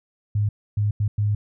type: tone bursts at uneven times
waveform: sine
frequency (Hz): 104.1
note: G#2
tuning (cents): +5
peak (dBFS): -18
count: 4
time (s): 0.35-0.49 / 0.77-0.91 / 1-1.08 / 1.18-1.35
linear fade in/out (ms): 5
effects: none